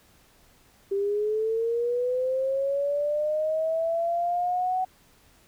sine linear sweep, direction up, 392 to 750 Hz, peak -23 dBFS, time 0.91-4.85 s, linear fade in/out 10 ms, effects pink hiss -59 dBFS RMS until 5.47 s

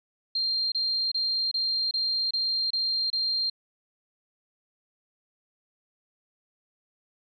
sine tone bursts, 4186 Hz, C8, in tune, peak -24 dBFS, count 8, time 0.35-3.499 s, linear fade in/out 5 ms, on 370 ms, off 27 ms, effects none

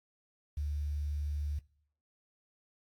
sine tone with quantisation, 73.42 Hz, D2, in tune, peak -32 dBFS, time 0.57-1.59 s, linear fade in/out 5 ms, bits 10, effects noise-tail reverb RT60 0.6 s tail -22 dB re dry + AAC 64 kbps

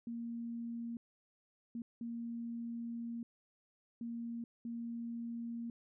sine tone bursts at uneven times, 233.6 Hz, A#3, 4 cents sharp, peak -39 dBFS, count 5, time 0.07-0.97 / 1.75-1.82 / 2.01-3.23 / 4.01-4.44 / 4.65-5.7 s, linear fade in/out 2 ms, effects none

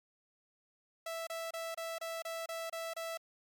sawtooth tone bursts, 659.3 Hz, E5, in tune, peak -34 dBFS, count 9, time 1.06-3.174 s, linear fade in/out 5 ms, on 210 ms, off 28 ms, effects MP3 96 kbps

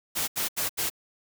white noise bursts, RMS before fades -28 dBFS, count 4, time 0.15-0.901 s, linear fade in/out 20 ms, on 130 ms, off 77 ms, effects none

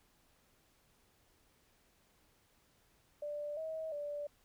sine tone with pitch steps, 589 / 638 / 584 Hz, D5 / D#5 / D5, +5 / +43 / -10 cents, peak -38 dBFS, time 3.22-4.27 s, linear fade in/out 5 ms, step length 350 ms, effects pink hiss -71 dBFS RMS until 4.44 s

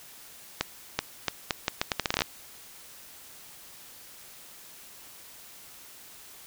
accelerating click train, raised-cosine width 0.2 ms, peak -7 dBFS, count 15, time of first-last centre 0.61-2.22 s, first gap 380 ms, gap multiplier 0.77, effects white hiss -49 dBFS RMS until 6.46 s

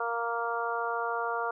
harmonic tone, 233.1 Hz, A#3, in tune, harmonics 2 / 3 / 4 / 5 / 6, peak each -35 / -35 / -35 / -35 / -35 dBFS, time 0-1.51 s, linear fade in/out 5 ms, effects none

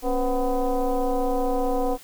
sine tone with frequency modulation, 237.4 Hz, A#3, 32 cents sharp, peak -20 dBFS, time 0.02-1.98 s, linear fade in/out 50 ms, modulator 255 Hz, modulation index 2.3, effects white hiss -48 dBFS RMS until 2.03 s

